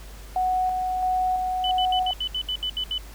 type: tone with tremolo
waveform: sine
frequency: 740 Hz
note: F#5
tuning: in tune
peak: -20 dBFS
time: 0.36-2.11 s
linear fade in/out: 2 ms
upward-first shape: square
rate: 1.5 Hz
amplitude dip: 30%
type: tone bursts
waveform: sine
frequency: 3000 Hz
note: F#7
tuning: 23 cents sharp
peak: -24 dBFS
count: 10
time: 1.64-2.98 s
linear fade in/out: 2 ms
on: 71 ms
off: 70 ms
effects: added 50 Hz sine -39 dBFS peak until 3.14 s + pink hiss -47 dBFS RMS until 3.14 s